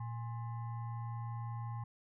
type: tone with frequency modulation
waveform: sine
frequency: 115.7 Hz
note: A#2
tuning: 13 cents flat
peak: -38 dBFS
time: 0-1.84 s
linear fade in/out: 5 ms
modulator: 940 Hz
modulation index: 0.49
effects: none